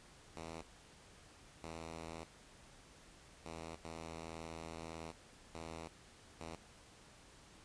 5% pulse tone bursts at uneven times, 81.6 Hz, E2, 17 cents flat, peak -35 dBFS, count 6, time 0.36-0.62 / 1.63-2.24 / 3.45-3.76 / 3.84-5.12 / 5.54-5.88 / 6.4-6.56 s, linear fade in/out 10 ms, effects pink hiss -61 dBFS RMS until 7.64 s + resampled to 22050 Hz

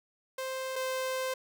sawtooth tone pair in turn, 523.3 / 519.7 Hz, C5 / C5, 0 / -12 cents, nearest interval unison, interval 12 cents, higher first, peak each -30 / -27 dBFS, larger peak second, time 0.38-0.76 / 0.76-1.34 s, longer second, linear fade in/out 5 ms, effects none

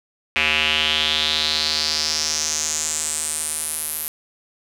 square tone with band-pass filter sweep, 77.3 Hz, D#2, 11 cents flat, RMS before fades -22 dBFS, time 0.36-4.08 s, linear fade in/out 0 ms, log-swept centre 2500 to 12000 Hz, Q 4.6, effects none

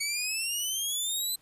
15% pulse exponential sweep, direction up, 2239 to 4081 Hz, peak -22 dBFS, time 0-1.36 s, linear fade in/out 10 ms, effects pink hiss -64 dBFS RMS until 1.41 s + resampled to 32000 Hz

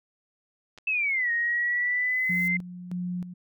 clicks, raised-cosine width 0.2 ms, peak -30 dBFS, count 2, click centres 0.777 / 0.785 s
sine exponential two-way sweep, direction down then up, 2654 to 1864.7 to 2089 Hz, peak -23 dBFS, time 0.87-2.57 s, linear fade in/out 5 ms, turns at 1.31 s
violet noise with exponential growth, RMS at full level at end -43 dBFS, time 1.74-2.48 s, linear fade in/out 0 ms, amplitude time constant 160 ms
sine tone with tremolo, 178.8 Hz, F3, 41 cents sharp, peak -28 dBFS, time 2.29-3.34 s, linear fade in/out 10 ms, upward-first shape square, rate 1.6 Hz, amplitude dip 65%
effects none

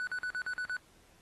triangle tone bursts, 1487 Hz, F#6, 8 cents sharp, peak -31 dBFS, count 7, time 0-0.767 s, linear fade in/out 0 ms, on 71 ms, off 45 ms, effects pink hiss -64 dBFS RMS until 1.21 s + AAC 32 kbps

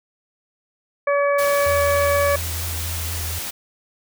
harmonic tone, 569 Hz, C#5, 45 cents sharp, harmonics 1 / 2 / 3 / 4, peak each -17 / -23 / -27 / -29 dBFS, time 1.07-2.36 s, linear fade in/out 5 ms
white noise, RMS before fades -29 dBFS, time 1.38-3.51 s, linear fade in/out 10 ms
sine tone with vibrato, 82.9 Hz, E2, 10 cents sharp, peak -26 dBFS, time 1.66-3.39 s, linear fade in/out 5 ms, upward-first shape square, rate 4.2 Hz, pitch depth 25 cents each way
effects none

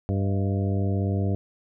harmonic tone with a mistuned harmonic, 98 Hz, G2, in tune, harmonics 1 / 2 / 3 / 4 / 5 / 6 / 7, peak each -23 / -29 / -33 / -35 / -37 / -39 / -40 dBFS, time 0.09-1.35 s, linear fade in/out 0 ms, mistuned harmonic 6, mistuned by +62 cents, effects none

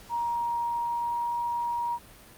sine tone with pitch glide, 943 to 949 Hz, A#5 to A#5, +20 to +31 cents, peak -26 dBFS, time 0.09-1.99 s, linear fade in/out 50 ms, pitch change +11 cents, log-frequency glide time 0.77-1.34 s, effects pink hiss -51 dBFS RMS until 2.37 s + Opus 48 kbps

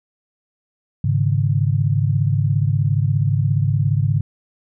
sine chord, Ab suspended fourth, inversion none, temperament equal, 103.83 / 138.59 / 155.56 Hz, Ab2 / Db3 / Eb3, 0 / 0 / 0 cents, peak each -18 / -18 / -23 dBFS, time 1.04-4.21 s, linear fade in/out 5 ms, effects none

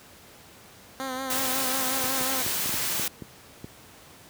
10% pulse tone with vibrato, 261.6 Hz, C4, in tune, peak -22 dBFS, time 1-2.42 s, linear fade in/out 0 ms, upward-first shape sine, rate 5.5 Hz, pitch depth 43 cents each way
white noise, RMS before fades -28 dBFS, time 1.3-3.08 s, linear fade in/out 2 ms
clicks, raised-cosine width 3 ms, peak -23 dBFS, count 9, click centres 2.041 / 2.211 / 2.464 / 2.659 / 2.694 / 2.741 / 2.996 / 3.222 / 3.644 s
effects pink hiss -50 dBFS RMS until 4.29 s + high-pass 80 Hz 12 dB/octave

